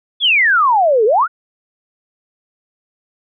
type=exponential two-way sweep; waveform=sine; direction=down then up; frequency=3520 to 410 to 1520 Hz; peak=-9 dBFS; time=0.2-1.28 s; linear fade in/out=50 ms; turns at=1.05 s; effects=none